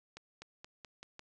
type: accelerating click train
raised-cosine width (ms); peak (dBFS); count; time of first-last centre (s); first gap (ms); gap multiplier
0.2; -30; 6; 0.17-1.194; 250; 0.9
effects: resampled to 24000 Hz